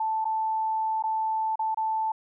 sine tone with dropouts, 880 Hz, A5, in tune, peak -24 dBFS, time 0-2.12 s, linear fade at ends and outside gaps 5 ms, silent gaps 0.245-0.252 / 1.025-1.037 / 1.557-1.592 / 1.746-1.772 s, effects none

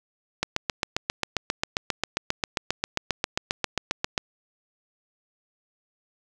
click train, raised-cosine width 0.2 ms, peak -6 dBFS, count 29, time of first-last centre 0.43-4.178 s, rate 7.47 Hz, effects none

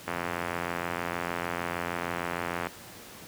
click train, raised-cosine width 0.5 ms, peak -15 dBFS, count 225, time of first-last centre 0.08-2.67 s, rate 86.5 Hz, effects pink hiss -46 dBFS RMS until 3.27 s + high-pass 100 Hz 12 dB/octave

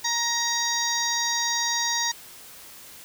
harmonic tone with a mistuned harmonic, 938 Hz, A#5, 11 cents sharp, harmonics 1 / 2 / 4 / 5 / 6 / 7, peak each -30 / -30 / -30 / -30 / -30 / -30 dBFS, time 0.04-2.12 s, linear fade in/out 10 ms, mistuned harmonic 6, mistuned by +26 cents, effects white hiss -45 dBFS RMS until 3.04 s

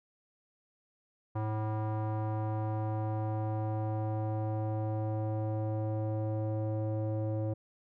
square tone with low-pass filter sweep, 108.4 Hz, A2, 25 cents flat, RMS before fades -33 dBFS, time 1.35-7.54 s, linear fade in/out 10 ms, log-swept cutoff 980 to 540 Hz, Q 2.3, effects none

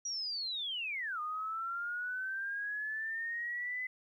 sine linear two-way sweep, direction down then up, 5800 to 1214 to 2025 Hz, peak -35 dBFS, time 0.05-3.87 s, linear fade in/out 5 ms, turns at 1.2 s, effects 12-bit

